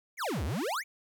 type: exponential two-way sweep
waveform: square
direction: down then up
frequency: 2438 to 61.74 to 2438 Hz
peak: -31 dBFS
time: 0.17-0.84 s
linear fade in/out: 50 ms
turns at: 0.44 s
effects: 11-bit